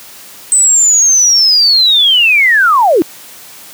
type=linear sweep; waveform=sine; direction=down; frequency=8150 to 287.3 Hz; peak=-5 dBFS; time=0.52-3.02 s; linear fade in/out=0 ms; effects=white hiss -34 dBFS RMS until 3.73 s + high-pass 100 Hz 12 dB/octave